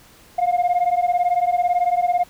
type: beating tone pair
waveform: sine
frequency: 701 / 719 Hz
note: F5 / F#5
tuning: +6 / -50 cents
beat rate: 18 Hz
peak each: -17 dBFS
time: 0.38-2.24 s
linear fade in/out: 10 ms
effects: tanh soft clip ceiling -13 dBFS + pink hiss -49 dBFS RMS until 2.29 s